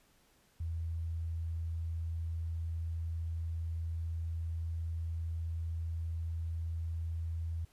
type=tone; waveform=sine; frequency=82.41 Hz; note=E2; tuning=in tune; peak=-34 dBFS; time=0.6-7.65 s; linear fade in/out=5 ms; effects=pink hiss -68 dBFS RMS until 7.72 s + resampled to 32000 Hz